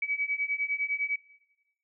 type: beating tone pair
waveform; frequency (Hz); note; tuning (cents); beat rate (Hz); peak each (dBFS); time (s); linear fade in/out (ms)
sine; 2273 / 2282.9; C#7 / D7; +43 / -50; 9.9; -32 / -30; 0.02-1.16; 5
effects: noise-tail reverb RT60 1.0 s tail -18 dB re dry